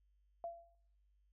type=tone with exponential decay; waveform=sine; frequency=680 Hz; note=F5; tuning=46 cents flat; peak=-38 dBFS; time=0.44-0.75 s; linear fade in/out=1 ms; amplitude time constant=66 ms; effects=noise-tail reverb RT60 0.7 s tail -18 dB re dry + added 50 Hz sine -70 dBFS peak until 1.32 s